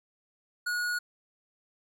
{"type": "tone with hard clipping", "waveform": "triangle", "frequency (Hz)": 1451, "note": "F#6", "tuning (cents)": -34, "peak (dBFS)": -30, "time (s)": [0.66, 0.99], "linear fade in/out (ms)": 10, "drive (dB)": 18, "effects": []}